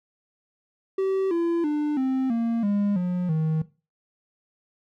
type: tone with pitch steps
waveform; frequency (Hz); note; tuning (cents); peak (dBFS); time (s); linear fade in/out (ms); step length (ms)
triangle; 384.2 / 338.4 / 298 / 262.4 / 231.1 / 203.5 / 179.24 / 157.85; G4 / E4 / D4 / C4 / A#3 / G#3 / F3 / D#3; -35 / +45 / +25 / +5 / -15 / -35 / +45 / +25; -19; 0.98-3.62; 5; 330
effects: noise-tail reverb RT60 0.3 s tail -17 dB re dry